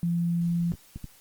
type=tone; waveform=sine; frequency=171.1 Hz; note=F3; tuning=35 cents flat; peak=-23 dBFS; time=0.03-0.72 s; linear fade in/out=0 ms
type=clicks; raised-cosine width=5 ms; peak=-24 dBFS; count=3; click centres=0.738 / 0.96 / 1.043 s
effects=white hiss -56 dBFS RMS until 1.2 s + Opus 24 kbps